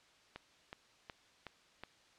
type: click train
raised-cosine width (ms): 0.3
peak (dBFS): -29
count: 5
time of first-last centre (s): 0.36-1.836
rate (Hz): 2.71
effects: white hiss -66 dBFS RMS until 2.18 s + low-pass 5000 Hz 12 dB/octave